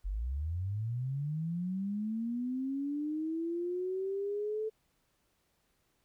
sine linear sweep, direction up, 42.98 to 440 Hz, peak -32 dBFS, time 0.04-4.7 s, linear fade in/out 20 ms, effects pink hiss -75 dBFS RMS until 6.04 s

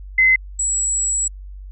sine tone pair in turn, 2052 / 7763 Hz, C7 / B8, -34 / -31 cents, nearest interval octave + major seventh, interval 2303 cents, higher second, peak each -10 / -17 dBFS, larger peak first, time 0.18-0.36 / 0.59-1.28 s, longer second, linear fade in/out 5 ms, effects added 48 Hz sine -32 dBFS peak until 1.71 s

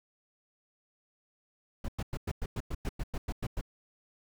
brown noise bursts, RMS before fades -33 dBFS, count 13, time 1.84-3.612 s, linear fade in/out 5 ms, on 44 ms, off 100 ms, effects none

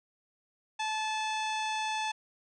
harmonic tone with a mistuned harmonic, 869 Hz, A5, 22 cents flat, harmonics 1 / 2 / 3 / 4 / 5 / 6 / 7 / 8 / 9 / 10, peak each -32 / -40 / -38 / -40 / -48 / -50 / -48 / -52 / -56 / -53 dBFS, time 0.79-2.12 s, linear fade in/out 10 ms, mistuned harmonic 8, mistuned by -81 cents, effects none

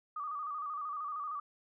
sine tone with vibrato, 1194 Hz, D6, 28 cents sharp, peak -36 dBFS, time 0.16-1.4 s, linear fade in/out 5 ms, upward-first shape square, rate 13 Hz, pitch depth 64 cents each way, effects none

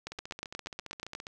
two click trains, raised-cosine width 0.2 ms, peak -24 / -20 dBFS, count 18 / 10, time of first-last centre 0.12-1.269 / 0.07-1.15 s, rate 14.8 / 8.33 Hz, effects none

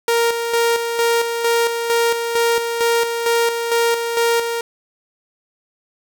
sawtooth tone with tremolo, 466.2 Hz, A#4, in tune, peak -10 dBFS, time 0.08-4.61 s, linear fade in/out 2 ms, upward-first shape square, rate 2.2 Hz, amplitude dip 50%, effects none

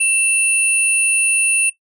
sine tone pair together, 2670 / 9504 Hz, E7 / D9, +22 / +20 cents, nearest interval octave + minor seventh, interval 2198 cents, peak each -15 dBFS, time 0-1.7 s, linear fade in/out 10 ms, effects noise-tail reverb RT60 0.1 s tail -17 dB re dry + tanh soft clip ceiling -7 dBFS

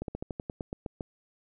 slowing click train, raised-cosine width 2 ms, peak -21 dBFS, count 11, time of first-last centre 0.02-1.008 s, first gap 62 ms, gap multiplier 1.1, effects none

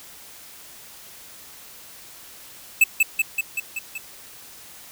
square tone with echo, 2619 Hz, E7, 12 cents flat, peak -11 dBFS, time 2.81-2.84 s, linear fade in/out 5 ms, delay 190 ms, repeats 6, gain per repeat -3 dB, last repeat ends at 3.98 s, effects white hiss -44 dBFS RMS until 4.91 s

